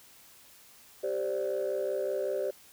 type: chord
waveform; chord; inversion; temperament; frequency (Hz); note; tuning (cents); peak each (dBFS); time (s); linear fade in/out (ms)
sine; G suspended fourth; none; just; 392 / 522.7 / 588; G4 / C5 / D5; 0 / -2 / +2; -32; 1.03-2.51; 10
effects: tanh soft clip ceiling -23 dBFS + white hiss -56 dBFS RMS until 2.72 s